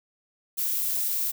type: noise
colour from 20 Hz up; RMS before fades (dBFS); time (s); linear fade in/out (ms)
violet; -27; 0.57-1.32; 20
effects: none